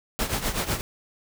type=noise with tremolo; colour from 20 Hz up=pink; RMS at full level=-24 dBFS; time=0.19-0.81 s; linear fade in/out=0 ms; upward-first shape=triangle; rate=8 Hz; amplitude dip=80%; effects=none